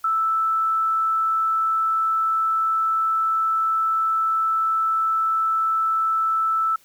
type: tone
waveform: sine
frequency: 1318.5 Hz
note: E6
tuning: in tune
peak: -18 dBFS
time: 0.04-6.76 s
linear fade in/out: 5 ms
effects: white hiss -56 dBFS RMS until 6.84 s